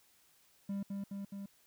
triangle tone with echo, 198.6 Hz, G3, 23 cents sharp, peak -33 dBFS, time 0.69-0.83 s, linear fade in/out 5 ms, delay 210 ms, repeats 3, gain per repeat -2 dB, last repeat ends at 1.46 s, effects white hiss -68 dBFS RMS until 1.66 s

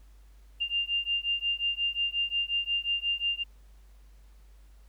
sine beating tone pair, 2794 / 2799.6 Hz, F7 / F7, 0 / +4 cents, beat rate 5.6 Hz, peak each -30 dBFS, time 0.6-3.44 s, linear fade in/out 20 ms, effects added 50 Hz sine -51 dBFS peak until 4.88 s + pink hiss -67 dBFS RMS until 4.88 s

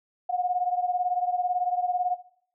sine beating tone pair, 717 / 735 Hz, F5 / F#5, +45 / -12 cents, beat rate 18 Hz, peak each -27 dBFS, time 0.29-2.15 s, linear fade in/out 10 ms, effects noise-tail reverb RT60 0.6 s tail -17 dB re dry

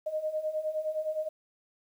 sine beating tone pair, 614 / 623.7 Hz, D#5 / D#5, -23 / +4 cents, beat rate 9.7 Hz, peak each -35 / -31 dBFS, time 0.06-1.29 s, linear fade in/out 10 ms, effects 10-bit

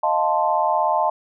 sine chord, F dominant seventh, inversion third, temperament equal, 622.3 / 698.5 / 880 / 1046.5 Hz, Eb5 / F5 / A5 / C6, 0 / 0 / 0 / 0 cents, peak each -23 / -23 / -20 / -24 dBFS, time 0.03-1.1 s, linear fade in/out 5 ms, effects none

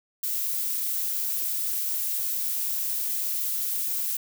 violet noise, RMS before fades -28 dBFS, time 0.23-4.17 s, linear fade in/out 5 ms, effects none

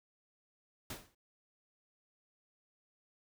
pink noise with exponential decay, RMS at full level -39 dBFS, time 0.9-1.15 s, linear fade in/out 5 ms, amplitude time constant 53 ms, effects none

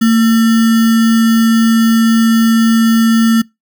sine tone with sample-and-hold, 226.9 Hz, A#3, 47 cents flat, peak -6 dBFS, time 0.01-3.42 s, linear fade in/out 10 ms, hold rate 1575 Hz, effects noise-tail reverb RT60 0.2 s tail -25 dB re dry

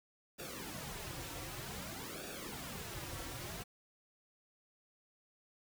pink noise with flanger, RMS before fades -45 dBFS, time 0.38-3.64 s, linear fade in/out 20 ms, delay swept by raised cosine 0.96 to 4.86 ms, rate 0.53 Hz, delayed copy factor -0.8, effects none

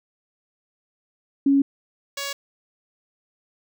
sine / 5% pulse tone pair in turn, 277.2 / 559.5 Hz, C#4 / C#5, 0 / +16 cents, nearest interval octave, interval 1216 cents, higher second, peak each -14 / -16 dBFS, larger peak first, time 1.46-1.62 / 2.17-2.33 s, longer neither, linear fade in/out 5 ms, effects none

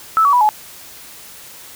sine tone with pitch steps, 1311 / 1134.7 / 982.1 / 850.1 Hz, E6 / C#6 / B5 / G#5, -10 / +40 / -10 / +40 cents, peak -9 dBFS, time 0.17-0.49 s, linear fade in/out 0 ms, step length 80 ms, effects white hiss -38 dBFS RMS until 1.75 s

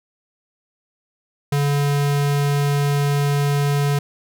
square tone, 143.1 Hz, D3, 45 cents flat, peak -17 dBFS, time 1.52-3.99 s, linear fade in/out 5 ms, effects none

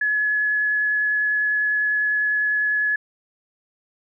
sine tone with vibrato, 1700 Hz, G#6, 40 cents sharp, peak -18 dBFS, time 0.01-2.96 s, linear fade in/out 5 ms, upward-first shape triangle, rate 10 Hz, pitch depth 8 cents each way, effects none

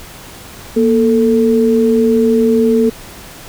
sine tone pair together, 235.4 / 443.5 Hz, A#3 / A4, +17 / +14 cents, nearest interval major seventh, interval 1097 cents, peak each -11 dBFS, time 0.76-2.9 s, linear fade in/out 10 ms, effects pink hiss -34 dBFS RMS until 3.48 s

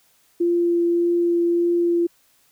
sine tone with vibrato, 344.1 Hz, F4, 26 cents flat, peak -16 dBFS, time 0.4-2.07 s, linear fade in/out 10 ms, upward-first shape triangle, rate 1.7 Hz, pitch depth 9 cents each way, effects white hiss -60 dBFS RMS until 2.51 s

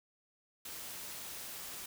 white noise, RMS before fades -45 dBFS, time 0.65-1.86 s, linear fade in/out 5 ms, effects none

